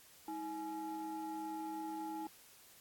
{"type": "ring-modulated tone", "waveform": "triangle", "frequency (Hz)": 261.6, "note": "C4", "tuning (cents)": 0, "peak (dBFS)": -35, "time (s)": [0.28, 2.27], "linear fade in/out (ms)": 2, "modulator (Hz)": 581, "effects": ["white hiss -61 dBFS RMS until 2.8 s", "AAC 64 kbps"]}